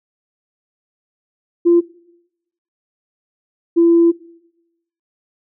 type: tone pair in turn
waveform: sine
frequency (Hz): 343.8 / 337.5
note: F4 / E4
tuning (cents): -27 / +41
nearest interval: unison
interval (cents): 32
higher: first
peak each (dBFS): -7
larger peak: neither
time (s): 1.65-1.81 / 3.76-4.12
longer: second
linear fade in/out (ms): 20
effects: noise-tail reverb RT60 0.9 s tail -21 dB re dry + tanh soft clip ceiling -3 dBFS